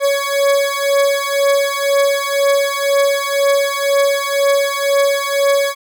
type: beating tone pair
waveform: 40% pulse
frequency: 558 / 560 Hz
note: C#5 / C#5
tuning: +11 / +18 cents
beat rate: 2 Hz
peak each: -15 dBFS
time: 0-5.75 s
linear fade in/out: 50 ms
effects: none